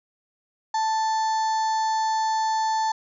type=harmonic tone; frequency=880 Hz; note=A5; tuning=in tune; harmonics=1 / 2 / 4 / 5 / 6 / 7 / 8; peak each=-21 / -36 / -44 / -37 / -46 / -41 / -45 dBFS; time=0.74-2.92 s; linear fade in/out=5 ms; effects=none